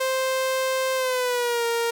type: tone with pitch glide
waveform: sawtooth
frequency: 523.3 to 466.2 Hz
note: C5 to A#4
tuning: 0 to 0 cents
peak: -18 dBFS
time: 0-1.91 s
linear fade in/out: 10 ms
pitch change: -200 cents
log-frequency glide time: 0.95-1.65 s
effects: none